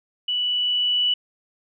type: tone with level ramp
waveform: sine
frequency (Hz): 2958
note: F#7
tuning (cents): -1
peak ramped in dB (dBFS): -21 to -17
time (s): 0.28-1.14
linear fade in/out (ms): 5
effects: none